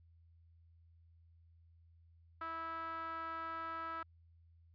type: tone with band-pass filter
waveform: sawtooth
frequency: 327.2 Hz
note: E4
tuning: 13 cents flat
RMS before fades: -43 dBFS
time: 2.41-4.03 s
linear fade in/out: 5 ms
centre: 1300 Hz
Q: 5.1
effects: added 83 Hz sine -62 dBFS peak until 4.74 s + resampled to 11025 Hz